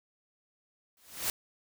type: noise with exponential growth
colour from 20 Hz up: white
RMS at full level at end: -28 dBFS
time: 0.97-1.3 s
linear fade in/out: 1 ms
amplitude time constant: 70 ms
effects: none